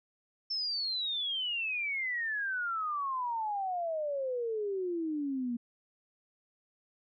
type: exponential sweep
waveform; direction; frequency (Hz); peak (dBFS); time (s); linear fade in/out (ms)
sine; down; 5360 to 233.1; -31; 0.5-5.57; 10
effects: none